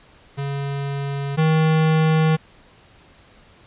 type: tone pair in turn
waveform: square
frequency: 140 / 158.1 Hz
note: C#3 / D#3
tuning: +18 / +28 cents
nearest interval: major second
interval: 210 cents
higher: second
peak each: -24 / -15 dBFS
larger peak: second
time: 0.37-1.37 / 1.37-2.37 s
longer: neither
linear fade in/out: 20 ms
effects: pink hiss -51 dBFS RMS until 3.66 s + resampled to 8000 Hz